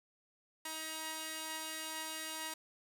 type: tone pair together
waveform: 5% pulse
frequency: 316.5 / 951.7 Hz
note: D#4 / A#5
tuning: +30 / +36 cents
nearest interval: octave + perfect fifth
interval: 1906 cents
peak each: -33 / -30 dBFS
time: 0.65-2.54 s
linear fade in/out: 5 ms
effects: none